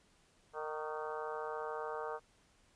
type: harmonic tone with a mistuned harmonic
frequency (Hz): 153.9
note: D#3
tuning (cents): -19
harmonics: 3 / 4 / 5 / 6 / 7 / 8 / 9 / 10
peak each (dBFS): -42 / -46 / -47 / -46 / -48 / -47 / -53 / -52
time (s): 0.53-2.2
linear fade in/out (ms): 50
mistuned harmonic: 7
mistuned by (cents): +56
effects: pink hiss -69 dBFS RMS until 2.75 s + resampled to 22050 Hz